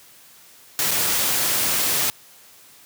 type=noise with dropouts; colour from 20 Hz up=white; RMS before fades=-21 dBFS; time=0.79-2.1 s; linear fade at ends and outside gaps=0 ms; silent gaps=0.909-0.914 s; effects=white hiss -49 dBFS RMS until 2.85 s + high-pass 80 Hz 12 dB/octave